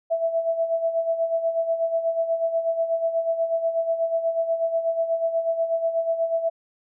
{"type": "tone with tremolo", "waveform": "sine", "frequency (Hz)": 661, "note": "E5", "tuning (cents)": 5, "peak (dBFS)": -18, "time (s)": [0.1, 6.5], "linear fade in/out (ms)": 20, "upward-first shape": "sine", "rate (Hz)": 8.2, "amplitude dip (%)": 65, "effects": []}